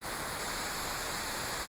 pink noise with comb filter, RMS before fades -36 dBFS, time 0.01-1.67 s, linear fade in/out 50 ms, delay 0.34 ms, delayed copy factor -0.65, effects low-pass 12000 Hz 12 dB/octave + Opus 32 kbps

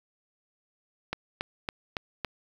click train, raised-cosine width 0.3 ms, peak -14 dBFS, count 5, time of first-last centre 1.13-2.247 s, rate 3.58 Hz, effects 7-bit

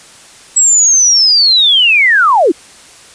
sine linear sweep, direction down, 7800 to 277.1 Hz, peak -5 dBFS, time 0.56-2.52 s, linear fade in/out 10 ms, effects white hiss -38 dBFS RMS until 3.14 s + resampled to 22050 Hz

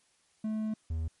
triangle tone pair in turn, 216.9 / 80.36 Hz, A3 / E2, -25 / -44 cents, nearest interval octave + perfect fourth, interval 1719 cents, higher first, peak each -28 dBFS, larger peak neither, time 0.44-0.74 / 0.9-1.08 s, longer first, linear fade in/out 5 ms, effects white hiss -69 dBFS RMS until 1.2 s + MP3 48 kbps

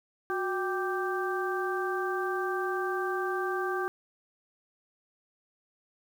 harmonic tone with a mistuned harmonic, 391.3 Hz, G4, 3 cents flat, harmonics 1 / 2 / 3 / 4, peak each -31 / -36 / -35 / -35 dBFS, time 0.3-3.88 s, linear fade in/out 0 ms, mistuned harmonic 1, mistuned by -110 cents, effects 9-bit

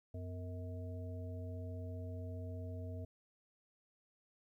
harmonic tone with a mistuned harmonic, 91.5 Hz, F#2, 19 cents flat, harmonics 1 / 3 / 5 / 7, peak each -42 / -51 / -54 / -53 dBFS, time 0.14-3.05 s, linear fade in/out 5 ms, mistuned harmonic 3, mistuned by -140 cents, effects 13-bit

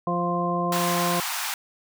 harmonic tone, 174.61 Hz, F3, in tune, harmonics 1 / 2 / 3 / 4 / 6, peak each -27 / -31 / -31 / -29 / -27 dBFS, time 0.07-1.2 s, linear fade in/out 2 ms
pink high-pass noise, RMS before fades -29 dBFS, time 0.72-1.54 s, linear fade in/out 2 ms, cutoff 790 Hz, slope 48 dB/octave
effects none

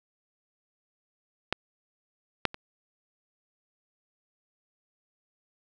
clicks, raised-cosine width 0.3 ms, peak -9 / -6 / -23 dBFS, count 3, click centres 1.526 / 2.453 / 2.544 s, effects none

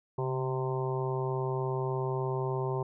harmonic tone with a mistuned harmonic, 130 Hz, C3, 11 cents flat, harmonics 1 / 3 / 4 / 5 / 6 / 7 / 8, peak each -32 / -33 / -42 / -42 / -44 / -39 / -42 dBFS, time 0.18-2.83 s, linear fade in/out 5 ms, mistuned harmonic 1, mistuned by +45 cents, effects none

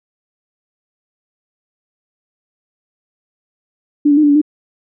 sine tone with pitch steps, 293.3 / 286.6 / 305.8 / 292.3 / 286.5 / 301.5 Hz, D4 / D4 / D#4 / D4 / D4 / D4, -2 / -42 / -30 / -8 / -43 / +46 cents, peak -7 dBFS, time 4.05-4.416 s, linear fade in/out 10 ms, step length 61 ms, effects none

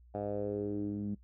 10% pulse tone with low-pass filter sweep, 102.7 Hz, G#2, 19 cents flat, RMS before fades -36 dBFS, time 0.14-1.15 s, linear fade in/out 10 ms, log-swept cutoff 720 to 210 Hz, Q 3.7, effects noise-tail reverb RT60 0.1 s tail -20 dB re dry + added 60 Hz sine -56 dBFS peak until 1.23 s

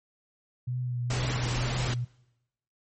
sine tone with vibrato, 123.47 Hz, B2, in tune, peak -28 dBFS, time 0.67-2.05 s, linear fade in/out 10 ms, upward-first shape triangle, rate 2.1 Hz, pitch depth 35 cents each way
pink noise, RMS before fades -32 dBFS, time 1.1-1.94 s, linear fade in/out 5 ms
effects noise-tail reverb RT60 0.9 s tail -23 dB re dry + MP3 32 kbps

